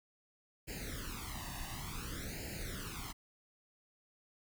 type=noise with flanger; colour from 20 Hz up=pink; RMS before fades=-43 dBFS; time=0.67-3.13 s; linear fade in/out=20 ms; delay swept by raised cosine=0.42 to 1.1 ms; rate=0.56 Hz; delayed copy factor=+0.95; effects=none